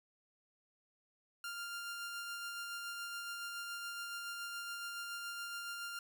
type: tone with tremolo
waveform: sawtooth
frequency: 1396.9 Hz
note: F6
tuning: in tune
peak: -37 dBFS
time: 1.44-5.99 s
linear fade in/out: 2 ms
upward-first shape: sine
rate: 7.1 Hz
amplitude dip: 25%
effects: none